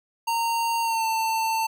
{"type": "tone with pitch glide", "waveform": "square", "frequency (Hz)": [923, 894.1], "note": ["A#5", "A5"], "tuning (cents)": [-17, 28], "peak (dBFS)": -23, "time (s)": [0.27, 1.67], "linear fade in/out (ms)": 10, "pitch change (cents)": -55, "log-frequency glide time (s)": [0.82, 1.04], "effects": []}